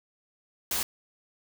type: noise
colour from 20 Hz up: white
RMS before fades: -29 dBFS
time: 0.71-0.83 s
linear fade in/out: 2 ms
effects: none